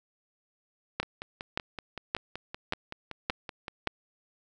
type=two click trains; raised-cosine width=0.3 ms; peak=-11 / -21 dBFS; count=6 / 16; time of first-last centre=1-3.874 / 1.03-3.871 s; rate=1.74 / 5.28 Hz; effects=none